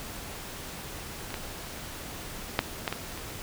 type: clicks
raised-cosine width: 0.3 ms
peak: -25 / -17 / -6 / -11 / -14 / -22 dBFS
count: 6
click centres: 1.305 / 1.342 / 2.591 / 2.878 / 2.926 / 3.176 s
effects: pink hiss -40 dBFS RMS until 3.42 s